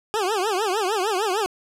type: tone with vibrato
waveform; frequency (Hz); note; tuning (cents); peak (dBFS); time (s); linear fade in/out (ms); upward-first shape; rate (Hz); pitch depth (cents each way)
20% pulse; 402.4; G4; +45; -16; 0.14-1.46; 0; triangle; 6.6; 240
effects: low-pass 11000 Hz 12 dB/octave